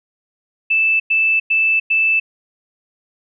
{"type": "tone bursts", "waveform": "sine", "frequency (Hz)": 2637, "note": "E7", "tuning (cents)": 0, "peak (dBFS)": -12, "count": 4, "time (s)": [0.7, 2.2], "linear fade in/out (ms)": 10, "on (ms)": 300, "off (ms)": 100, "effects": []}